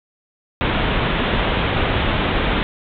pink low-pass noise, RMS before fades -19 dBFS, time 0.61-2.63 s, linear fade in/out 0 ms, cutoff 3700 Hz, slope 96 dB/octave, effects none

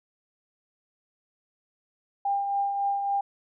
sine tone with tremolo, 799 Hz, G5, 33 cents sharp, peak -22 dBFS, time 2.25-3.21 s, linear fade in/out 5 ms, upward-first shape triangle, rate 3.6 Hz, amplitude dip 45%, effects none

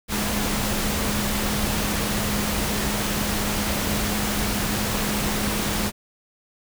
sine tone in noise, 207.7 Hz, G#3, in tune, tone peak -28 dBFS, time 0.08-5.92 s, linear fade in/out 50 ms, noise pink, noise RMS -25 dBFS, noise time 0.08-5.92 s, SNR -6 dB, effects none

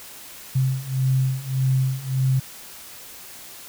sine beating tone pair, 130.6 / 132.3 Hz, C3 / C3, -3 / +20 cents, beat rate 1.7 Hz, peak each -23 / -21 dBFS, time 0.55-2.4 s, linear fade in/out 10 ms, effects white hiss -41 dBFS RMS until 3.68 s

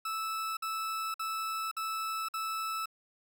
40% pulse tone bursts, 1312 Hz, E6, 9 cents flat, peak -32 dBFS, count 5, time 0.05-2.858 s, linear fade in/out 5 ms, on 520 ms, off 52 ms, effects none

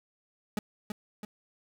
40% pulse tone with echo, 210.2 Hz, G#3, 21 cents sharp, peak -27 dBFS, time 0.57-0.59 s, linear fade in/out 2 ms, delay 330 ms, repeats 2, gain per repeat -5 dB, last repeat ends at 1.25 s, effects none

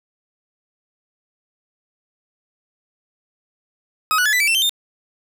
40% pulse tone with pitch steps, 1267 / 1472.3 / 1710.9 / 1988.1 / 2310 / 2685 / 3120 / 3625 Hz, D#6 / F#6 / A6 / B6 / D7 / E7 / G7 / A#7, +31 / -9 / -49 / +11 / -29 / +31 / -9 / -49 cents, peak -14 dBFS, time 4.11-4.694 s, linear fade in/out 0 ms, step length 73 ms, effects none

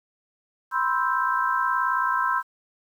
sine chord, C major seventh, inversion third, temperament equal, 987.8 / 1046.5 / 1318.5 / 1568 Hz, B5 / C6 / E6 / G6, 0 / 0 / 0 / 0 cents, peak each -27 / -25 / -27 / -27 dBFS, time 0.71-2.43 s, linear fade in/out 50 ms, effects 9-bit

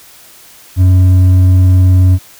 sine tone with hard clipping, 91.9 Hz, F#2, 11 cents flat, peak -5 dBFS, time 0.76-2.19 s, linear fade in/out 50 ms, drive 4 dB, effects white hiss -39 dBFS RMS until 2.39 s

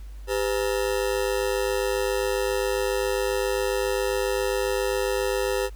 40% pulse ring-modulated tone, 450 Hz, A4, 39 cents sharp, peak -19 dBFS, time 0.27-5.7 s, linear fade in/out 50 ms, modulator 53.7 Hz, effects added 50 Hz sine -36 dBFS peak until 5.75 s + pink hiss -57 dBFS RMS until 5.75 s

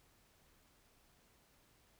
silence, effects pink hiss -70 dBFS RMS until 1.99 s

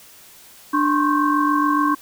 sine tone cluster, 295.4 / 1047 / 1094 / 1559 Hz, D4 / C6 / C#6 / G6, +10 / +1 / -23 / -10 cents, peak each -19 / -23 / -19 / -27 dBFS, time 0.73-1.95 s, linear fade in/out 10 ms, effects white hiss -46 dBFS RMS until 2.01 s

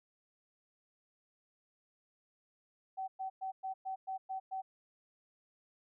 sine tone bursts, 763 Hz, G5, 47 cents flat, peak -36 dBFS, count 8, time 2.97-4.62 s, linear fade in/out 20 ms, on 110 ms, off 110 ms, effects none

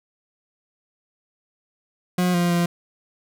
40% pulse tone with pitch steps, 179.9 / 174.4 / 172.9 Hz, F#3 / F3 / F3, -48 / -2 / -17 cents, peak -17 dBFS, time 2.18-2.66 s, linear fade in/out 5 ms, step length 160 ms, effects none

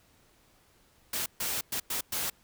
white noise bursts at uneven times, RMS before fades -32 dBFS, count 5, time 1.13-1.26 / 1.4-1.61 / 1.72-1.8 / 1.9-2.01 / 2.12-2.3 s, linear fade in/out 5 ms, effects pink hiss -64 dBFS RMS until 2.43 s

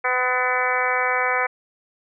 harmonic tone with a mistuned harmonic, 252.3 Hz, B3, 37 cents sharp, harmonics 2 / 3 / 4 / 5 / 6 / 7 / 8 / 9, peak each -27 / -27 / -27 / -27 / -27 / -27 / -27 / -27 dBFS, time 0.04-1.47 s, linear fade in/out 10 ms, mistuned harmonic 6, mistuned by -23 cents, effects none

